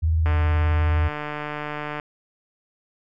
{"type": "tone with vibrato", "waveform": "sine", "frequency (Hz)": 80.6, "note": "E2", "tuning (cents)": -38, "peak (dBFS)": -17, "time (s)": [0.02, 1.09], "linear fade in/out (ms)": 20, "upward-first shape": "triangle", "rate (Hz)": 19, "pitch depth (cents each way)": 100}
{"type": "click train", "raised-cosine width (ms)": 0.5, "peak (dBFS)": -15, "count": 260, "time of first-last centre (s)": [0.26, 1.998], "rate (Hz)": 149}
{"effects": []}